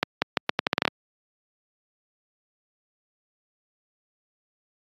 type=accelerating click train; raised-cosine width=0.3 ms; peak=-3 dBFS; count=11; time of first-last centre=0.03-0.878 s; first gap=190 ms; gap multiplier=0.8; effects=high-pass 150 Hz 12 dB/octave + AAC 32 kbps